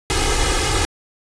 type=noise with comb filter; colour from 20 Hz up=pink; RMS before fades=-18 dBFS; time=0.1-0.85 s; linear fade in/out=0 ms; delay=2.4 ms; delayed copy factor=+0.95; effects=resampled to 22050 Hz